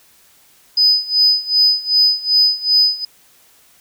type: tone with tremolo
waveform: sine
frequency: 5000 Hz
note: D#8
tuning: 8 cents sharp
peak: -7 dBFS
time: 0.77-3.05 s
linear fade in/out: 5 ms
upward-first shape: sine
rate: 2.6 Hz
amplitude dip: 90%
effects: tanh soft clip ceiling -4 dBFS + white hiss -51 dBFS RMS until 3.8 s